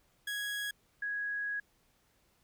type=tone pair in turn; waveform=30% pulse / sine; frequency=1661.2 / 1661.2 Hz; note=G#6 / G#6; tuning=0 / 0 cents; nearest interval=unison; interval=0 cents; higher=neither; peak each=-32 / -33 dBFS; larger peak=first; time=0.27-0.71 / 1.02-1.6 s; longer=second; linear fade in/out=5 ms; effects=pink hiss -71 dBFS RMS until 2.43 s